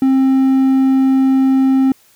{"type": "tone", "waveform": "triangle", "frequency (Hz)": 265.5, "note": "C4", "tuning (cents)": 25, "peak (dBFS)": -7, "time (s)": [0.02, 1.92], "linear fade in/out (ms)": 2, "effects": ["white hiss -51 dBFS RMS until 2.15 s"]}